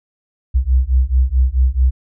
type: beating tone pair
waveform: sine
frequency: 62 / 66.6 Hz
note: B1 / C2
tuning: +7 / +31 cents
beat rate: 4.6 Hz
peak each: -14 dBFS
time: 0.54-1.91 s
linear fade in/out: 20 ms
effects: none